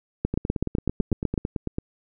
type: two click trains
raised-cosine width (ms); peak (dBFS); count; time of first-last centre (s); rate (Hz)
3; -13 / -9; 14 / 10; 0.34-1.784 / 0.25-1.378; 9 / 7.98
effects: none